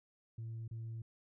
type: tone with dropouts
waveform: sine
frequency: 113.5 Hz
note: A#2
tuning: 46 cents flat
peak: -39 dBFS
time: 0.38-1.02 s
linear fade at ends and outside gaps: 5 ms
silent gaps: 0.679-0.711 s
effects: tanh soft clip ceiling -39 dBFS